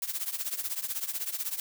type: noise with tremolo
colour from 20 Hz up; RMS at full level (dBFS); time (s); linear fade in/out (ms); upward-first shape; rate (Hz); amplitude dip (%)
blue; -30; 0.02-1.6; 2; triangle; 16; 90
effects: none